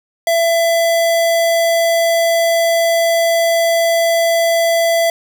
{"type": "tone", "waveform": "square", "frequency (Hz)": 669, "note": "E5", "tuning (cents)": 25, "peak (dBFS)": -12, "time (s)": [0.27, 5.1], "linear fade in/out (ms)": 2, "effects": []}